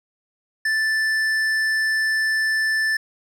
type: tone with tanh clipping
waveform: sine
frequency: 1760 Hz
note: A6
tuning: in tune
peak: -20 dBFS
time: 0.65-2.97 s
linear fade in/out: 5 ms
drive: 11 dB
effects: none